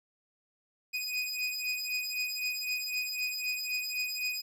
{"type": "beating tone pair", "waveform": "25% pulse", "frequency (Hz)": [2489, 2492.9], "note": ["D#7", "D#7"], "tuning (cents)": [0, 3], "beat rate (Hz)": 3.9, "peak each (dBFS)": -31, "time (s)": [0.93, 4.42], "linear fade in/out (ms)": 20, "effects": []}